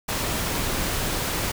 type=noise; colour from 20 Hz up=pink; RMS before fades=-26 dBFS; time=0.08-1.52 s; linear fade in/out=10 ms; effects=none